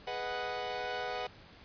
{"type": "chord", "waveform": "sawtooth", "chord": "G# minor seventh", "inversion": "none", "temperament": "equal", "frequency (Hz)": [415.3, 493.9, 622.3, 740], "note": ["G#4", "B4", "D#5", "F#5"], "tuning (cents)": [0, 0, 0, 0], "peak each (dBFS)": [-40, -36, -40, -34], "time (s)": [0.07, 1.27], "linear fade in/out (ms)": 5, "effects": ["pink hiss -55 dBFS RMS until 1.64 s", "resampled to 11025 Hz"]}